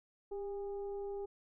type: tone with frequency modulation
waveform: sine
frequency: 399.1 Hz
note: G4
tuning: 31 cents sharp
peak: -38 dBFS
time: 0.31-1.26 s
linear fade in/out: 10 ms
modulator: 415 Hz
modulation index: 0.49
effects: none